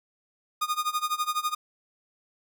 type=tone with tremolo; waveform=45% pulse; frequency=1227 Hz; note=D#6; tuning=25 cents flat; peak=-23 dBFS; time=0.61-1.55 s; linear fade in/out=10 ms; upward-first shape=sine; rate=12 Hz; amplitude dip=90%; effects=none